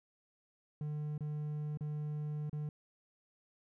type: tone with dropouts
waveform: triangle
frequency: 150 Hz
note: D3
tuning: 37 cents sharp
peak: -34 dBFS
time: 0.81-2.69 s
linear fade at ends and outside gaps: 2 ms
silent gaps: 1.179-1.207 / 1.773-1.808 / 2.496-2.529 s
effects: none